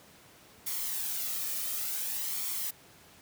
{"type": "noise with flanger", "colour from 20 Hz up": "blue", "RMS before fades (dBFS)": -34, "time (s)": [0.66, 2.71], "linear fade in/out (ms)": 10, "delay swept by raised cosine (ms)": [0.9, 1.66], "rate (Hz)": 0.56, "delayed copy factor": 0.5, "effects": ["pink hiss -56 dBFS RMS until 3.21 s", "high-pass 100 Hz 12 dB/octave"]}